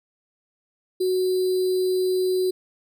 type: tone with sample-and-hold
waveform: sine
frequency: 370 Hz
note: F#4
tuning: in tune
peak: -19 dBFS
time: 1-2.51 s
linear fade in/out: 10 ms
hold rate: 4410 Hz
effects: none